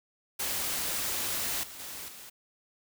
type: noise with level steps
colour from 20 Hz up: white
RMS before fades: -32 / -45 / -41 / -47 dBFS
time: 0.39-2.3 s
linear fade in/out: 10 ms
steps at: 1.63 / 1.79 / 2.08 s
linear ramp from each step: 5 ms
effects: none